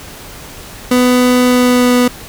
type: tone with pitch glide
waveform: 30% pulse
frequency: 249.1 to 246.7 Hz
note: B3 to B3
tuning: +15 to -2 cents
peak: -5 dBFS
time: 0.91-2.08 s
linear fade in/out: 5 ms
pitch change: -17 cents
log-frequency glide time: 1.45-1.97 s
effects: pink hiss -32 dBFS RMS until 2.28 s